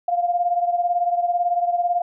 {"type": "beating tone pair", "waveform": "sine", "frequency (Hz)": [698.5, 716.5], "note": ["F5", "F5"], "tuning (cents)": [0, 44], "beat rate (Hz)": 18, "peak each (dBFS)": [-19, -24], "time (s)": [0.08, 2.02], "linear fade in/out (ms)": 5, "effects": []}